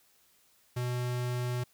square tone, 123.47 Hz, B2, in tune, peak -31 dBFS, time 0.76-1.64 s, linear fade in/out 10 ms, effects white hiss -66 dBFS RMS until 1.73 s

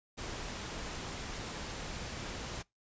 pink noise, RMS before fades -41 dBFS, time 0.17-2.63 s, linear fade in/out 20 ms, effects noise-tail reverb RT60 0.2 s tail -24 dB re dry + resampled to 16000 Hz

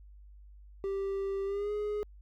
triangle tone with pitch glide, 392 to 417.7 Hz, G4 to G#4, 0 to +10 cents, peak -29 dBFS, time 0.84-2.03 s, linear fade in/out 0 ms, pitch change +110 cents, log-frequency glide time 1.45-1.72 s, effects added 50 Hz sine -50 dBFS peak until 2.21 s

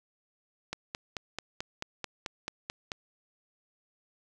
click train, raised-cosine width 0.2 ms, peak -17 dBFS, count 11, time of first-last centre 0.73-2.918 s, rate 4.57 Hz, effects none

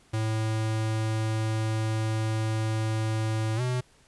square tone with pitch glide, 110 to 125.63 Hz, A2 to B2, 0 to +30 cents, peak -26 dBFS, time 0.13-3.81 s, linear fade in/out 10 ms, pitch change +230 cents, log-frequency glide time 3.56-3.61 s, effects pink hiss -60 dBFS RMS until 4.07 s + resampled to 24000 Hz

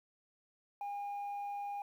sine tone, 811 Hz, G#5, 41 cents flat, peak -35 dBFS, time 0.81-1.82 s, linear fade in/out 2 ms, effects tanh soft clip ceiling -37 dBFS + 11-bit

